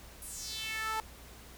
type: tone with high-pass filter sweep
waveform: sawtooth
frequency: 440 Hz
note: A4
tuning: in tune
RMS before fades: -38 dBFS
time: 0.22-1 s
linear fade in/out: 0 ms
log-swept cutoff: 11000 to 910 Hz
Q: 3.2
effects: added 60 Hz sine -53 dBFS peak until 1.57 s + pink hiss -53 dBFS RMS until 1.57 s